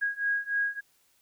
sine beating tone pair, 1641 / 1644.4 Hz, G#6 / G#6, -21 / -18 cents, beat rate 3.4 Hz, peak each -30 / -29 dBFS, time 0.01-0.81 s, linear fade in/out 20 ms, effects white hiss -67 dBFS RMS until 1.21 s

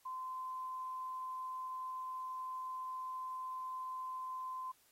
sine tone, 1031 Hz, C6, 26 cents flat, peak -40 dBFS, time 0.05-4.72 s, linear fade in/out 10 ms, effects white hiss -70 dBFS RMS until 4.91 s + AAC 48 kbps

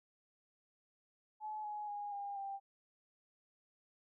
sine tone with pitch steps, 856 / 838.9 / 822.1 / 805.6 / 789.5 Hz, A5 / G#5 / G#5 / G5 / G5, -48 / +17 / -18 / +47 / +12 cents, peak -40 dBFS, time 1.4-2.6 s, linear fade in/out 50 ms, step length 240 ms, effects none

